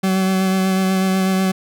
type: tone with vibrato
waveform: 40% pulse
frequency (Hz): 189.3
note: F#3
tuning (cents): +40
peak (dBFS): -14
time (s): 0.03-1.52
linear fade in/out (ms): 10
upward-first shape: sine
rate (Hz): 8.1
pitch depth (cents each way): 16
effects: none